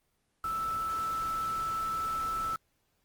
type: tone in noise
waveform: sine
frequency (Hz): 1318.5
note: E6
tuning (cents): 0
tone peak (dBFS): -30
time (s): 0.44-2.56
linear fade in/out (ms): 2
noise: pink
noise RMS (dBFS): -45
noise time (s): 0.44-2.56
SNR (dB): +12
effects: pink hiss -75 dBFS RMS until 3.04 s + Opus 24 kbps